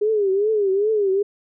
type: tone with vibrato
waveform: sine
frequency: 408.8 Hz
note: G#4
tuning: 27 cents flat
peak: -16 dBFS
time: 0.01-1.23 s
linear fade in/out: 10 ms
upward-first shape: triangle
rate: 2.5 Hz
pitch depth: 150 cents each way
effects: none